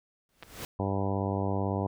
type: noise with exponential growth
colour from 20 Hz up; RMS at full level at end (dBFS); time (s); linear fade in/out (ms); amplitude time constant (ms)
pink; -36; 0.29-0.65; 1; 77
type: clicks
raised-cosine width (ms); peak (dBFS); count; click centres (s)
0.3; -27; 2; 0.426 / 0.432
type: harmonic tone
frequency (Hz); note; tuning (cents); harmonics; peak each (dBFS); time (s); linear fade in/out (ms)
98; G2; 0; 1 / 2 / 3 / 4 / 5 / 6 / 7 / 8 / 9 / 10; -31 / -34 / -36 / -37 / -38 / -39 / -39 / -40 / -41 / -41; 0.79-1.87; 5
effects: none